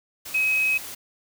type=tone in noise; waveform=sine; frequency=2545 Hz; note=D#7; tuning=39 cents sharp; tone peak=-19 dBFS; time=0.34-0.78 s; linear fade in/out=10 ms; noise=white; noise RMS=-37 dBFS; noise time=0.25-0.95 s; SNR=+15 dB; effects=none